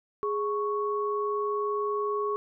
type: tone pair together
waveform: sine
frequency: 415.3 / 1108.7 Hz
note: G#4 / C#6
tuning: 0 / 0 cents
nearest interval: octave + perfect fourth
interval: 1700 cents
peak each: -28 / -30 dBFS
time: 0.23-2.36 s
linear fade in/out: 0 ms
effects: none